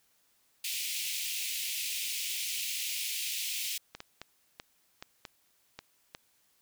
pink high-pass noise, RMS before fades -35 dBFS, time 0.64-3.78 s, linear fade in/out 5 ms, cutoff 2300 Hz, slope 48 dB/octave
clicks, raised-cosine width 0.2 ms, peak -24 dBFS, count 8, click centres 3.95 / 4.004 / 4.216 / 4.599 / 5.025 / 5.252 / 5.79 / 6.149 s
effects white hiss -70 dBFS RMS until 6.61 s

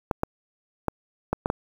clicks, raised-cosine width 1 ms, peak -9 dBFS, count 6, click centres 0.112 / 0.234 / 0.883 / 1.33 / 1.459 / 1.501 s, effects 7-bit

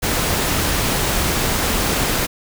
pink noise, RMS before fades -19 dBFS, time 0.02-2.27 s, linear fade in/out 20 ms, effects none

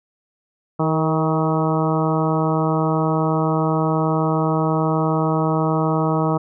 harmonic tone with a mistuned harmonic, 158.9 Hz, D#3, 37 cents sharp, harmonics 1 / 2 / 3 / 4 / 5 / 6 / 7 / 8, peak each -20 / -23 / -25 / -26 / -27 / -28 / -28 / -29 dBFS, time 0.79-6.38 s, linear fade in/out 10 ms, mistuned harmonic 3, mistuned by -29 cents, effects none

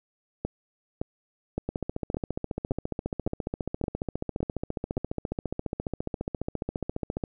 two click trains, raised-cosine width 2 ms, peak -16 / -15 dBFS, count 82 / 9, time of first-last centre 1.69-7.238 / 0.45-4.97 s, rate 14.6 / 1.77 Hz, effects none

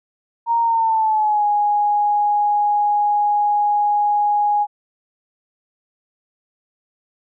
sine tone with pitch glide, 930 to 828.5 Hz, A#5 to G#5, -4 to -4 cents, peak -14 dBFS, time 0.46-4.67 s, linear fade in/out 50 ms, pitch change -200 cents, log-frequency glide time 0.61-1.45 s, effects none

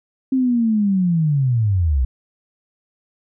sine linear sweep, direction down, 266.8 to 59.4 Hz, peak -14 dBFS, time 0.32-2.05 s, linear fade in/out 5 ms, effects none

